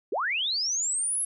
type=linear sweep; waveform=sine; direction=up; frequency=311.1 to 11030 Hz; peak=-25 dBFS; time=0.12-1.25 s; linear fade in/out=5 ms; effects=none